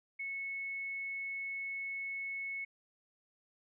sine tone, 2200 Hz, C#7, 14 cents flat, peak -37 dBFS, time 0.19-2.65 s, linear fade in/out 10 ms, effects none

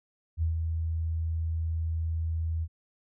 sine tone with ADSR envelope, 81.4 Hz, E2, 21 cents flat, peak -23 dBFS, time 0.37-2.68 s, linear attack 52 ms, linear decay 120 ms, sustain -4 dB, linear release 53 ms, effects none

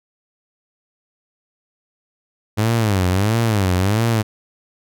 sawtooth tone with vibrato, 102.6 Hz, G#2, 21 cents flat, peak -11 dBFS, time 2.57-4.23 s, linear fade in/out 20 ms, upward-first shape sine, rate 1.5 Hz, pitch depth 220 cents each way, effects none

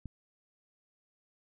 click, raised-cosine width 5 ms, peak -29 dBFS, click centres 0.057 s, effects none

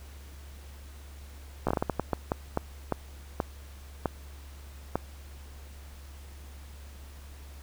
slowing click train, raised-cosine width 1 ms, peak -12 dBFS, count 15, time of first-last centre 1.67-4.956 s, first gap 15 ms, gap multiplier 1.37, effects added 70 Hz sine -44 dBFS peak until 7.62 s + pink hiss -54 dBFS RMS until 7.62 s

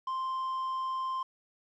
triangle tone with quantisation, 1046.5 Hz, C6, in tune, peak -29 dBFS, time 0.07-1.23 s, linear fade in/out 5 ms, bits 9, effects low-pass 5000 Hz 12 dB/octave

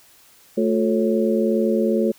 harmonic tone with a mistuned harmonic, 110 Hz, A2, in tune, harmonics 2 / 3 / 4 / 5, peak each -20 / -22 / -23 / -24 dBFS, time 0.57-2.12 s, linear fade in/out 10 ms, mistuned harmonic 3, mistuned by +140 cents, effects white hiss -52 dBFS RMS until 2.18 s

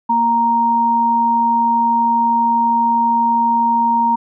sine tone pair together, 233.1 / 932.3 Hz, A#3 / A#5, 0 / 0 cents, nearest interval 2 octaves, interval 2400 cents, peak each -21 / -12 dBFS, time 0.09-4.16 s, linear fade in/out 10 ms, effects none

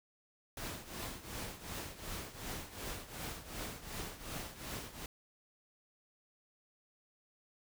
pink noise with tremolo, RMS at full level -41 dBFS, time 0.57-5.06 s, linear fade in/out 2 ms, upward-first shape triangle, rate 2.7 Hz, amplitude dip 80%, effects none

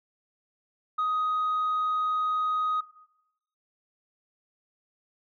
sine tone, 1252 Hz, D#6, 10 cents sharp, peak -22 dBFS, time 0.98-2.81 s, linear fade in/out 10 ms, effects noise-tail reverb RT60 0.8 s tail -17 dB re dry + tanh soft clip ceiling -22 dBFS

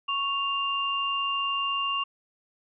sine tone pair together, 1109.6 / 2794 Hz, C#6 / F7, +1 / 0 cents, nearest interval octave + major third, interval 1599 cents, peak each -28 dBFS, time 0.08-2.04 s, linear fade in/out 10 ms, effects none

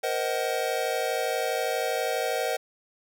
square chord, C half-diminished seventh, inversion third, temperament just, 470.9 / 523.3 / 627.9 / 753.5 Hz, Bb4 / C5 / Eb5 / Gb5, +18 / 0 / +16 / +31 cents, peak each -32 dBFS, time 0.03-2.57 s, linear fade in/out 10 ms, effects none

